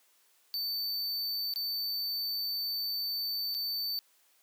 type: tone with dropouts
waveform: square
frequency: 4551 Hz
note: C#8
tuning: 45 cents sharp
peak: -32 dBFS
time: 0.54-3.99 s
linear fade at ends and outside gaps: 0 ms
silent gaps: 1.538-1.559 / 3.543-3.548 s
effects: white hiss -67 dBFS RMS until 4.42 s + high-pass 400 Hz 12 dB/octave